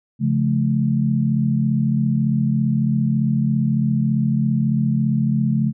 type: chord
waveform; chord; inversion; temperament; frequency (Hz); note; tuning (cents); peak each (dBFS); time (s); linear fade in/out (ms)
sine; Db augmented; none; just; 138.59 / 173.24 / 216.5; Db3 / F3 / A3; 0 / -14 / -28; -19 / -24 / -19; 0.19-5.73; 50
effects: none